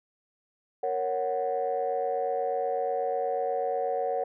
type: chord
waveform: sine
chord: F# major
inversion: first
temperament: equal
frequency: 466.2 / 554.4 / 740 Hz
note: A#4 / C#5 / F#5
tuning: 0 / 0 / 0 cents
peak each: -30 / -30 / -29 dBFS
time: 0.83-4.24 s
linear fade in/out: 5 ms
effects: tanh soft clip ceiling -19 dBFS